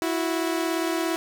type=tone pair together; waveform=sawtooth; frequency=329 / 366.4 Hz; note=E4 / F#4; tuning=-3 / -17 cents; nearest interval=major second; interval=186 cents; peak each=-21 / -25 dBFS; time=0.02-1.16 s; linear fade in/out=0 ms; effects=none